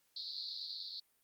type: band-pass noise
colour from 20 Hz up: pink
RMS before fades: -44 dBFS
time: 0.16-1 s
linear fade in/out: 5 ms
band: 3900 to 4700 Hz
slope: 96 dB/octave
effects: white hiss -75 dBFS RMS until 1.23 s + Opus 48 kbps